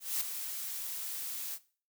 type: noise with ADSR envelope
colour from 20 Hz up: blue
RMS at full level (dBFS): -31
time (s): 0-1.59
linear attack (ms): 210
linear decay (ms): 5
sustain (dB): -8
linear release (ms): 55
effects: noise-tail reverb RT60 0.4 s tail -18 dB re dry